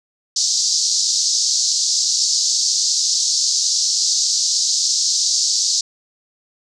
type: band-pass noise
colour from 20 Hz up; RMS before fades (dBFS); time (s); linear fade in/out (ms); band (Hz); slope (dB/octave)
pink; -18; 0.36-5.81; 5; 4400 to 7000; 48
effects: none